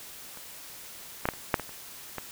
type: clicks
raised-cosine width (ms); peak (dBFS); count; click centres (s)
0.5; -30 / -11 / -9 / -29 / -6 / -20 / -29 / -18; 8; 0.373 / 1.255 / 1.288 / 1.337 / 1.542 / 1.597 / 1.693 / 2.183
effects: white hiss -45 dBFS RMS until 2.31 s